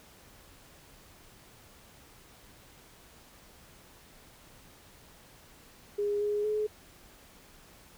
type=tone with pitch steps; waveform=sine; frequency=410.7 / 415.4 / 425.5 Hz; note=G#4 / G#4 / G#4; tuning=-19 / 0 / +42 cents; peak=-27 dBFS; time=5.98-6.67 s; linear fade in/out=10 ms; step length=230 ms; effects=pink hiss -56 dBFS RMS until 7.97 s